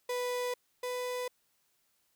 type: tone pair in turn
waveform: 35% pulse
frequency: 493.9 / 497.3 Hz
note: B4 / B4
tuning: 0 / +12 cents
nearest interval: unison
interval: 12 cents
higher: second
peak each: -30 / -32 dBFS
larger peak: first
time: 0.09-0.54 / 0.83-1.28 s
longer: neither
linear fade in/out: 5 ms
effects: white hiss -74 dBFS RMS until 2.15 s